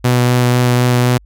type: tone with vibrato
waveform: sawtooth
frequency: 123.47 Hz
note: B2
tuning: in tune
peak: -6 dBFS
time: 0.04-1.18 s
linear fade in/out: 10 ms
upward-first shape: sine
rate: 4 Hz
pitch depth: 9 cents each way
effects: added 50 Hz sine -41 dBFS peak until 1.25 s